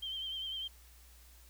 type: tone with vibrato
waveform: sine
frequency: 3136 Hz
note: G7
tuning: in tune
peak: -37 dBFS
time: 0.02-0.68 s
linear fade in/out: 10 ms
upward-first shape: sine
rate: 10 Hz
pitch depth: 43 cents each way
effects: added 60 Hz sine -57 dBFS peak until 1.49 s + white hiss -62 dBFS RMS until 1.49 s